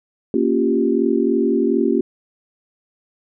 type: chord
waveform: sine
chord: G half-diminished seventh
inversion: first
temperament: equal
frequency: 233.1 / 277.2 / 349.2 / 392 Hz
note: Bb3 / Db4 / F4 / G4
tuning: 0 / 0 / 0 / 0 cents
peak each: -20 dBFS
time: 0.34-2.01 s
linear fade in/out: 2 ms
effects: none